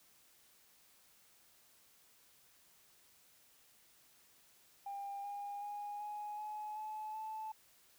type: tone with pitch steps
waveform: sine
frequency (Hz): 800 / 811.6 / 823.4 / 835.4 / 847.6 / 859.9 / 872.4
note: G5 / G#5 / G#5 / G#5 / G#5 / A5 / A5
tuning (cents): +35 / -40 / -15 / +10 / +35 / -40 / -15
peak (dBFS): -40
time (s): 4.86-7.52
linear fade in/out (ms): 5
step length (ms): 380
effects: tanh soft clip ceiling -37 dBFS + white hiss -67 dBFS RMS until 7.98 s